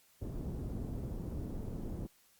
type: low-pass noise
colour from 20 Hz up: pink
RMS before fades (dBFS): -40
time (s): 0.21-2.07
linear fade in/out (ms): 10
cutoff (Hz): 320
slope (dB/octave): 12
effects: white hiss -67 dBFS RMS until 2.39 s + Opus 48 kbps